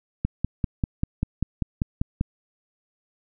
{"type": "click train", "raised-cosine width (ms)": 5, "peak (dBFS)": -10, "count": 11, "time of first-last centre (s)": [0.25, 2.211], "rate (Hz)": 5.1, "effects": []}